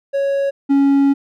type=tone pair in turn; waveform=triangle; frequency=554.4 / 277.8 Hz; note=C#5 / C#4; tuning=0 / +4 cents; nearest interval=octave; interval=1196 cents; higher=first; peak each=-13 / -8 dBFS; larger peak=second; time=0.13-0.51 / 0.69-1.14 s; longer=second; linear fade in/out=20 ms; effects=none